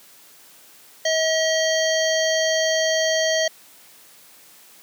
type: harmonic tone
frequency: 639 Hz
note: D#5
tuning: 46 cents sharp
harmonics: 1 / 3 / 5 / 7 / 9 / 10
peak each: -20 / -25 / -27 / -28 / -30 / -30 dBFS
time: 1.05-3.48 s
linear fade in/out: 5 ms
effects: white hiss -49 dBFS RMS until 4.82 s + high-pass 150 Hz 12 dB/octave